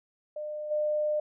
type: tone with level steps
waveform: sine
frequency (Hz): 603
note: D5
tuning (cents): +46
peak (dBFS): -33 / -25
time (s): 0.36-1.2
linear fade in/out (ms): 5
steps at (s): 0.7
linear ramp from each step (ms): 20
effects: none